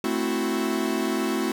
45% pulse chord, F# half-diminished seventh, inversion first, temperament equal, 220 / 261.6 / 329.6 / 370 Hz, A3 / C4 / E4 / F#4, 0 / 0 / 0 / 0 cents, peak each -29 dBFS, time 0.04-1.52 s, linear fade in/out 2 ms, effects none

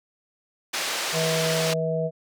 white band-pass noise, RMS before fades -28 dBFS, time 0.73-1.74 s, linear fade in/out 10 ms, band 360 to 5400 Hz, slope 12 dB/octave
harmonic tone, 161.3 Hz, E3, 37 cents flat, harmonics 1 / 3 / 4, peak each -27 / -27 / -27 dBFS, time 1.12-2.11 s, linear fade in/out 50 ms
effects none

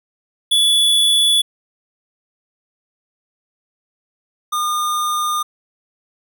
square tone pair in turn, 3433 / 1213.7 Hz, A7 / D#6, -43 / -43 cents, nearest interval octave + tritone, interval 1800 cents, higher first, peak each -12 / -18 dBFS, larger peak first, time 0.51-1.42 / 4.52-5.43 s, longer neither, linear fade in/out 10 ms, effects none

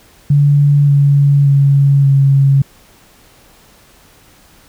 sine tone with pitch steps, 143.8 / 141.74 / 139.71 / 137.7 Hz, D3 / C#3 / C#3 / C#3, -36 / +39 / +14 / -11 cents, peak -6 dBFS, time 0.3-2.62 s, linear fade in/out 5 ms, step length 580 ms, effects pink hiss -46 dBFS RMS until 4.68 s

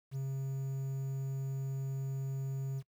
triangle tone with quantisation, 135.1 Hz, C#3, 44 cents flat, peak -32 dBFS, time 0.11-2.83 s, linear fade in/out 50 ms, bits 10, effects noise-tail reverb RT60 0.1 s tail -23 dB re dry

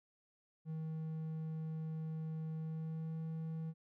triangle tone with pitch glide, 158.8 to 160.83 Hz, D#3 to E3, +36 to -42 cents, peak -37 dBFS, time 0.65-3.74 s, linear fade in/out 50 ms, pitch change +22 cents, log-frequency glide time 2.56-3.17 s, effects none

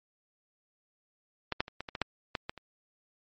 clicks, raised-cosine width 0.3 ms, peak -15 / -11 / -27 / -20 / -23 / -20 / -11 / -14 / -19 / -29 dBFS, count 10, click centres 1.523 / 1.605 / 1.681 / 1.806 / 1.888 / 1.952 / 2.017 / 2.352 / 2.495 / 2.577 s, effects MP3 32 kbps

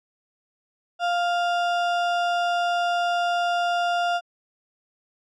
sine tone with sample-and-hold, 698.5 Hz, F5, in tune, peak -20 dBFS, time 0.99-4.21 s, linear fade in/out 50 ms, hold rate 2100 Hz, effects low-pass 4000 Hz 12 dB/octave

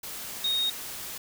sine tone in noise, 3729 Hz, A#7, in tune, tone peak -24 dBFS, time 0.44-0.7 s, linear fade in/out 5 ms, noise white, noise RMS -38 dBFS, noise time 0.03-1.18 s, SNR +11 dB, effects none

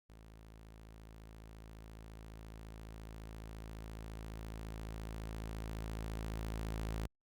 sawtooth tone with level ramp, 54.5 Hz, A1, 16 cents flat, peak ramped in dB -51 to -33 dBFS, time 0.09-7.07 s, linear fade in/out 10 ms, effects Opus 48 kbps

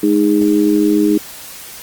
sine tone with amplitude modulation, 311.1 Hz, D#4, in tune, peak -5 dBFS, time 0.03-1.18 s, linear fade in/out 5 ms, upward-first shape sine, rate 100 Hz, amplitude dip 100%, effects white hiss -33 dBFS RMS until 1.82 s + Opus 24 kbps

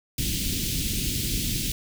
pink band-stop noise, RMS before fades -27 dBFS, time 0.18-1.72 s, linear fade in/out 2 ms, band 300 to 2800 Hz, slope 24 dB/octave, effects none

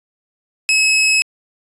sawtooth tone, 2572 Hz, E7, 43 cents flat, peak -8 dBFS, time 0.69-1.22 s, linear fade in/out 0 ms, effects resampled to 24000 Hz

